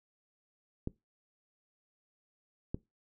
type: clicks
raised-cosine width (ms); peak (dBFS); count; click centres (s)
3; -21; 2; 0.874 / 2.745
effects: noise-tail reverb RT60 0.2 s tail -21 dB re dry